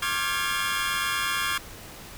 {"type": "tone cluster", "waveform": "25% pulse", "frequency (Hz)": [1077, 1178, 1392, 1606, 1695], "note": ["C6", "D6", "F6", "G6", "G#6"], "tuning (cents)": [50, 5, -6, 41, 35], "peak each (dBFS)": -28, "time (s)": [0.02, 1.58], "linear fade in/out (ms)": 5, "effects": ["pink hiss -43 dBFS RMS until 2.17 s"]}